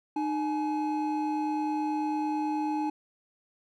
triangle tone pair together, 305.1 / 846.2 Hz, D#4 / G#5, -34 / +32 cents, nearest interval octave + tritone, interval 1766 cents, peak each -27 / -29 dBFS, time 0.16-2.9 s, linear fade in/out 5 ms, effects none

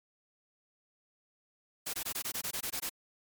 white noise bursts, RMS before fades -36 dBFS, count 11, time 1.86-2.896 s, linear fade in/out 10 ms, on 76 ms, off 20 ms, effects MP3 96 kbps

